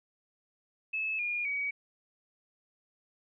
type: tone with pitch steps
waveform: sine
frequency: 2600 / 2426 / 2263 Hz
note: E7 / D#7 / C#7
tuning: -24 / -44 / +35 cents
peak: -30 dBFS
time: 0.93-1.71 s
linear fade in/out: 10 ms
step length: 260 ms
effects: none